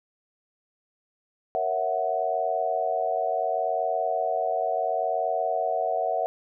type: chord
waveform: sine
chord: F# dominant seventh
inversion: first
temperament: equal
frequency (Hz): 466.2 / 554.4 / 659.3 / 740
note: A#4 / C#5 / E5 / F#5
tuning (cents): 0 / 0 / 0 / 0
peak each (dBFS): -33 / -32 / -27 / -27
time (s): 1.55-6.26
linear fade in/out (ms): 0
effects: none